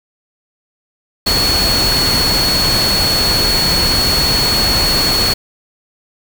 sine tone in noise, 4372 Hz, C#8, 25 cents flat, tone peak -13 dBFS, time 1.26-5.34 s, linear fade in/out 10 ms, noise pink, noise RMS -17 dBFS, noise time 1.26-5.34 s, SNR +1 dB, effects none

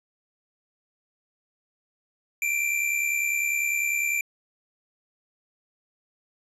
square tone pair together, 2349 / 2419 Hz, D7 / D#7, 0 / -49 cents, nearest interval minor second, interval 51 cents, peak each -25 / -31 dBFS, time 2.42-4.21 s, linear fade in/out 2 ms, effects resampled to 32000 Hz + 10-bit

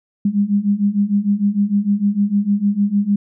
sine beating tone pair, 199.3 / 205.9 Hz, G3 / G#3, +29 / -15 cents, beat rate 6.6 Hz, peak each -18 / -16 dBFS, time 0.25-3.16 s, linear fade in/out 5 ms, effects none

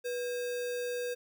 sine tone with sample-and-hold, 488.6 Hz, B4, 19 cents flat, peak -32 dBFS, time 0.04-1.15 s, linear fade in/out 20 ms, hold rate 2100 Hz, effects none

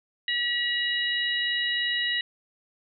harmonic tone, 963 Hz, B5, 44 cents flat, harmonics 2 / 3 / 4, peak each -27 / -29 / -30 dBFS, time 0.28-2.21 s, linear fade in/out 2 ms, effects none

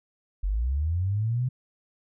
sine linear sweep, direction up, 43.65 to 130 Hz, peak -23 dBFS, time 0.43-1.49 s, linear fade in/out 10 ms, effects none

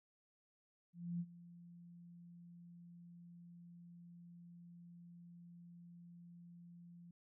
sine tone with ADSR envelope, 172.7 Hz, F3, 19 cents flat, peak -37 dBFS, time 0.93-7.11 s, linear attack 270 ms, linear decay 52 ms, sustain -18 dB, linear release 4 ms, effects none

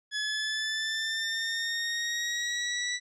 20% pulse exponential sweep, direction up, 1698 to 1965 Hz, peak -24 dBFS, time 0.11-3 s, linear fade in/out 50 ms, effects resampled to 24000 Hz

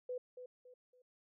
sine tone with echo, 500 Hz, B4, 21 cents sharp, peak -38 dBFS, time 0.09-0.18 s, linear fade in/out 5 ms, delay 280 ms, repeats 3, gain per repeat -9 dB, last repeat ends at 1.02 s, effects none

